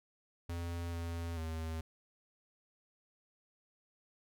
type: tone with pitch steps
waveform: square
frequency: 85.4 / 84.4 / 80.6 Hz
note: F2 / E2 / E2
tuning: -38 / +41 / -38 cents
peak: -38 dBFS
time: 0.49-1.81 s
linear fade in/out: 5 ms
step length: 440 ms
effects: none